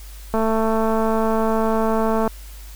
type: click train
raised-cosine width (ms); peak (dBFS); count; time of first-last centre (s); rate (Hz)
1; -8; 431; 0.34-2.277; 222
effects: added 50 Hz sine -35 dBFS peak until 2.75 s + white hiss -45 dBFS RMS until 2.75 s